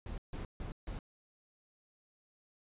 brown noise bursts, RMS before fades -41 dBFS, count 4, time 0.06-0.99 s, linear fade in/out 2 ms, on 120 ms, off 150 ms, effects resampled to 8000 Hz

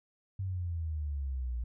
sine exponential sweep, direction down, 97.6 to 58 Hz, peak -32 dBFS, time 0.39-1.64 s, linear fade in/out 5 ms, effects none

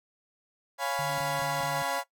30% pulse chord, C# dominant seventh, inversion none, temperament equal, 554.4 / 698.5 / 830.6 / 987.8 Hz, C#5 / E#5 / G#5 / B5, 0 / 0 / 0 / 0 cents, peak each -32 dBFS, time 0.78-2.04 s, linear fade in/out 50 ms
sine tone bursts, 146.83 Hz, D3, in tune, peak -36 dBFS, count 4, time 0.99-1.822 s, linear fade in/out 0 ms, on 190 ms, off 24 ms
10% pulse tone with pitch glide, 277.2 to 274.3 Hz, C#4 to C#4, 0 to -18 cents, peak -33 dBFS, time 1.09-1.99 s, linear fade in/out 5 ms, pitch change -18 cents, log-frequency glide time 1.29-1.5 s
effects noise-tail reverb RT60 0.1 s tail -17 dB re dry

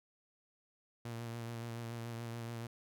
sawtooth tone with vibrato, 116.54 Hz, A#2, in tune, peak -37 dBFS, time 1.05-2.67 s, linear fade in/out 5 ms, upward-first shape sine, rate 7 Hz, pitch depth 29 cents each way, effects none

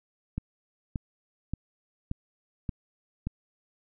click train, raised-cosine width 5 ms, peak -18 dBFS, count 6, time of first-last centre 0.38-3.27 s, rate 1.73 Hz, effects none

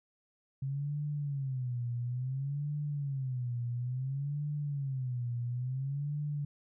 sine tone with vibrato, 133.2 Hz, C3, 31 cents sharp, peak -32 dBFS, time 0.62-6.45 s, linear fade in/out 5 ms, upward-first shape sine, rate 0.58 Hz, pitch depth 180 cents each way, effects none

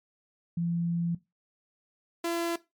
sine / sawtooth tone pair in turn, 170.3 / 338.6 Hz, F3 / E4, -43 / +46 cents, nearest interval octave, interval 1189 cents, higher second, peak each -26 / -24 dBFS, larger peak second, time 0.57-1.15 / 2.24-2.56 s, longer first, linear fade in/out 5 ms, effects noise-tail reverb RT60 0.2 s tail -17 dB re dry + MP3 96 kbps

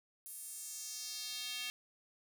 square tone with high-pass filter sweep, 246.6 Hz, B3, 2 cents flat, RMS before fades -44 dBFS, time 0.26-1.7 s, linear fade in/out 0 ms, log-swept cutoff 11000 to 2800 Hz, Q 2.1, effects none

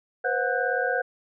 sine tone cluster, 489.5 / 527 / 725 / 1490 / 1590 Hz, B4 / C5 / F#5 / F#6 / G6, -15 / +12 / -35 / +12 / +24 cents, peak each -29 dBFS, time 0.24-1.02 s, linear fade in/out 10 ms, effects none

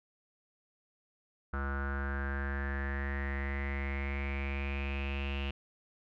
square tone with low-pass filter sweep, 69.3 Hz, C#2, in tune, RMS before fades -35 dBFS, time 1.53-5.51 s, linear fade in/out 5 ms, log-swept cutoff 1400 to 2800 Hz, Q 9.1, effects none

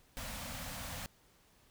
pink band-stop noise, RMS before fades -43 dBFS, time 0.17-1.06 s, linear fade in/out 0 ms, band 280 to 500 Hz, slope 96 dB/octave, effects pink hiss -67 dBFS RMS until 1.7 s

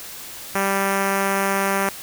5% pulse tone with notch filter, 196 Hz, G3, in tune, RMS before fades -21 dBFS, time 0.55-1.89 s, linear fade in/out 2 ms, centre 4200 Hz, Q 0.71, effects white hiss -36 dBFS RMS until 2.02 s

